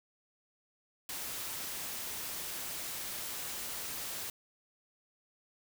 white noise, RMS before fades -40 dBFS, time 1.09-4.3 s, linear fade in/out 2 ms, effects none

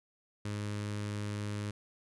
sawtooth tone with notch filter, 103.83 Hz, G#2, in tune, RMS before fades -37 dBFS, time 0.45-1.71 s, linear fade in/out 5 ms, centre 740 Hz, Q 1.9, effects resampled to 24000 Hz

